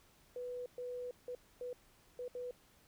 sine tone bursts at uneven times, 493.9 Hz, B4, in tune, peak -40 dBFS, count 6, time 0.36-0.66 / 0.78-1.11 / 1.28-1.35 / 1.61-1.73 / 2.19-2.28 / 2.35-2.51 s, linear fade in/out 2 ms, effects pink hiss -67 dBFS RMS until 2.87 s

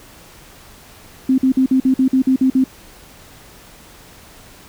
sine tone bursts, 261.6 Hz, C4, in tune, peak -10 dBFS, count 10, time 1.29-2.641 s, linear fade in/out 5 ms, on 91 ms, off 49 ms, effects pink hiss -43 dBFS RMS until 4.68 s

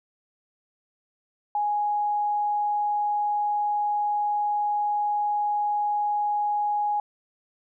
sine tone, 830.6 Hz, G#5, in tune, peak -22 dBFS, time 1.55-7 s, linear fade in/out 2 ms, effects none

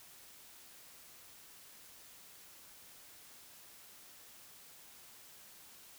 silence, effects white hiss -57 dBFS RMS until 5.98 s

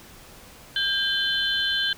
sine tone cluster, 1597 / 3068 / 3481 / 4105 Hz, G6 / G7 / A7 / C8, +32 / -38 / -19 / -34 cents, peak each -26 / -25 / -29 / -32 dBFS, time 0.76-1.93 s, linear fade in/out 2 ms, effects pink hiss -47 dBFS RMS until 1.97 s

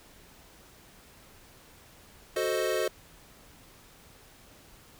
square chord, F# diminished seventh, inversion none, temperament equal, 370 / 440 / 523.3 / 622.3 Hz, F#4 / A4 / C5 / Eb5, 0 / 0 / 0 / 0 cents, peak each -33 dBFS, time 2.36-2.88 s, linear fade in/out 5 ms, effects pink hiss -55 dBFS RMS until 4.99 s

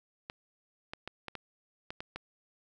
clicks, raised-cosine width 0.3 ms, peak -23 dBFS, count 8, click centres 0.299 / 0.935 / 1.076 / 1.283 / 1.353 / 1.905 / 2.005 / 2.16 s, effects 10-bit

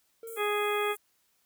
triangle tone, 456 Hz, A#4, 38 cents flat, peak -38 dBFS, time 0.23-0.38 s, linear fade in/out 2 ms
pink high-pass noise, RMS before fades -47 dBFS, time 0.27-0.97 s, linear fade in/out 2 ms, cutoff 8000 Hz, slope 48 dB/octave
harmonic tone, 415.3 Hz, G#4, in tune, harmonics 1 / 2 / 3 / 4 / 5 / 6 / 8, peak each -29 / -36 / -33 / -39 / -37 / -37 / -40 dBFS, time 0.36-0.96 s, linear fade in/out 50 ms
effects white hiss -71 dBFS RMS until 1.45 s

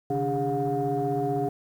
sine tone cluster, 133.4 / 149.1 / 289.3 / 406.7 / 718 Hz, C3 / D3 / D4 / G#4 / F5, +34 / +27 / -26 / -36 / +48 cents, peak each -32 / -34 / -30 / -27 / -28 dBFS, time 0.1-1.49 s, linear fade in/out 5 ms, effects tanh soft clip ceiling -17 dBFS + 9-bit

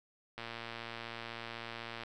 click train, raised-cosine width 0.3 ms, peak -26 dBFS, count 193, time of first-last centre 0.38-2.035 s, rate 116 Hz, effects none

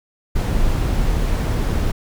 brown noise, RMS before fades -18 dBFS, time 0.35-1.92 s, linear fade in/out 10 ms, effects none

